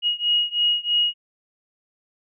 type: beating tone pair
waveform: sine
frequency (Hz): 2885 / 2888.1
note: F#7 / F#7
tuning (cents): -44 / -43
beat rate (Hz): 3.1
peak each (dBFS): -21 / -22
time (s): 0.02-1.14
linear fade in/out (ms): 50
effects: none